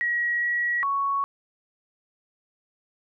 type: tone with pitch steps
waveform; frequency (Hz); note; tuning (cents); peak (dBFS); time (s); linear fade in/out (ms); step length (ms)
sine; 1908 / 1919 / 1112; A#6 / A#6 / C#6; +40 / +50 / +5; -22; 0.01-1.24; 0; 410
effects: none